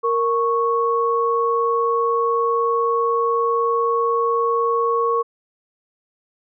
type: tone pair together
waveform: sine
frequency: 465 / 1106 Hz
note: A#4 / C#6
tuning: -4 / -4 cents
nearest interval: octave + minor third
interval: 1500 cents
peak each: -19 dBFS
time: 0.03-5.23 s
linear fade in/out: 20 ms
effects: none